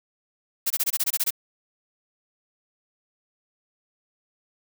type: noise bursts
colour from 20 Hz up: blue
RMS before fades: -23 dBFS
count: 10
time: 0.66-1.307 s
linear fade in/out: 10 ms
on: 44 ms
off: 23 ms
effects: none